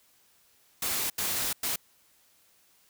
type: noise bursts at uneven times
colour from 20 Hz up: white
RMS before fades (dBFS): -30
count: 3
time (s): 0.82-1.1 / 1.18-1.53 / 1.63-1.76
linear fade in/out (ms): 5
effects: white hiss -64 dBFS RMS until 2.89 s